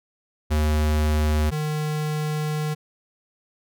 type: tone pair in turn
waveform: square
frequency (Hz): 76.2 / 152.4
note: D#2 / D#3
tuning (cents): -36 / -36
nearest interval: octave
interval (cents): 1200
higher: second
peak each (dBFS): -19 / -24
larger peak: first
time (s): 0.5-1.51 / 1.51-2.75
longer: second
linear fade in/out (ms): 20
effects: none